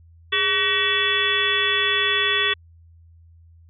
harmonic tone with a mistuned harmonic, 379.2 Hz, F#4, 43 cents sharp, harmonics 1 / 3 / 4 / 5 / 6 / 7 / 8 / 9, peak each -29 / -28 / -30 / -23 / -32 / -26 / -32 / -22 dBFS, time 0.32-2.54 s, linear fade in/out 10 ms, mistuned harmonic 1, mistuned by +140 cents, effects added 83 Hz sine -47 dBFS peak until 3.69 s

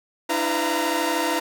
sawtooth tone cluster, 299.1 / 332.2 / 503 / 689 / 929 Hz, D4 / E4 / B4 / F5 / A#5, +32 / +13 / +32 / -24 / -6 cents, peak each -25 / -23 / -25 / -27 / -22 dBFS, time 0.29-1.4 s, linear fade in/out 10 ms, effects none

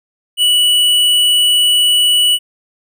triangle tone with tanh clipping, 2948 Hz, F#7, 7 cents flat, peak -10 dBFS, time 0.37-2.39 s, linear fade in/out 50 ms, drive 18 dB, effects none

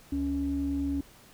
sine tone pair together, 71.74 / 279.6 Hz, D2 / C#4, -40 / +15 cents, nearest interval 2 octaves, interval 2355 cents, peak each -33 / -27 dBFS, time 0.12-1.01 s, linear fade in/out 5 ms, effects tanh soft clip ceiling -21 dBFS + pink hiss -55 dBFS RMS until 1.33 s

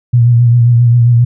sine tone with vibrato, 119.5 Hz, A#2, 43 cents sharp, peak -4 dBFS, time 0.13-1.25 s, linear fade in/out 10 ms, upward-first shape triangle, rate 7.5 Hz, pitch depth 48 cents each way, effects none

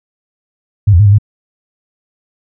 sine tone with pitch steps, 103 / 84.9 / 105.2 / 100.1 / 104.7 Hz, G#2 / F2 / G#2 / G2 / G#2, -14 / -48 / +23 / +37 / +15 cents, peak -3 dBFS, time 0.87-1.185 s, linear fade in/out 10 ms, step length 63 ms, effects none

